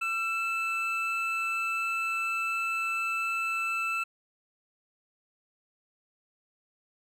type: tone pair together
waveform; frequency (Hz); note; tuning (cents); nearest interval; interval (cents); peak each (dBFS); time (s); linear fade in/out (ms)
triangle; 1349.3 / 2637; E6 / E7; +40 / 0; octave; 1160; -30 / -28; 0.01-4.04; 10
effects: none